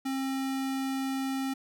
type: tone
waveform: square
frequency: 267.5 Hz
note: C4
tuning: 38 cents sharp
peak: -30 dBFS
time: 0.05-1.54 s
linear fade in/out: 10 ms
effects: none